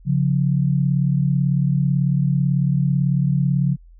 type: tone pair together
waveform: sine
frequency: 138.59 / 176.69 Hz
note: C#3 / F3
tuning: 0 / +20 cents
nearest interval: major third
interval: 420 cents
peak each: -17 / -20 dBFS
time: 0.05-3.77 s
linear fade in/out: 50 ms
effects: added 42 Hz sine -43 dBFS peak until 3.99 s